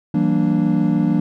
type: chord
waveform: triangle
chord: E half-diminished seventh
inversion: none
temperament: equal with one note detuned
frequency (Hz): 164.81 / 191.41 / 233.1 / 293.7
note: E3 / G3 / Bb3 / D4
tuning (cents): 0 / -41 / 0 / 0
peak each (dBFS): -18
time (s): 0.14-1.2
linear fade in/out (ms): 5
effects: none